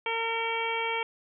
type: harmonic tone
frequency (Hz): 456.2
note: A#4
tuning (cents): -37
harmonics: 1 / 2 / 3 / 4 / 5 / 6 / 7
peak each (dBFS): -34 / -32 / -39 / -42 / -32 / -39 / -38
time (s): 0.06-1.03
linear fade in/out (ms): 2
effects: none